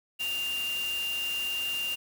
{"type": "tone in noise", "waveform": "sine", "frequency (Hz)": 2794, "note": "F7", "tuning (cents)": 0, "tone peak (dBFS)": -29, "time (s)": [0.19, 1.96], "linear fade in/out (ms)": 20, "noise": "white", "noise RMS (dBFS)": -40, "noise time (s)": [0.19, 1.96], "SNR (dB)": 8, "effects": []}